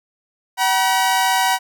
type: tone pair together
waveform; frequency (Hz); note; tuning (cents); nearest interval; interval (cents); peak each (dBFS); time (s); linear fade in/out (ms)
sawtooth; 758 / 961; F#5 / B5; +42 / -48; major third; 410; -14; 0.57-1.59; 50
effects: none